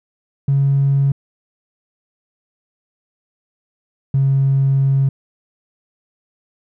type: tone pair in turn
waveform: triangle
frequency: 138.59 / 136.29 Hz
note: C#3 / C#3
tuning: 0 / -29 cents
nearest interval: unison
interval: 29 cents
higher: first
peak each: -8 dBFS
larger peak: neither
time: 0.48-1.12 / 4.14-5.09 s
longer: second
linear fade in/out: 5 ms
effects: tanh soft clip ceiling -9 dBFS